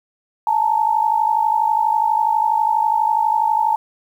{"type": "tone pair together", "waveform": "sine", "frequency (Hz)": [860, 912.2], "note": ["A5", "A#5"], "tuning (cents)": [-40, -38], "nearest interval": "minor second", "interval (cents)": 102, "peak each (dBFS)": -17, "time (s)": [0.47, 3.76], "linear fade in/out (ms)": 2, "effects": ["8-bit"]}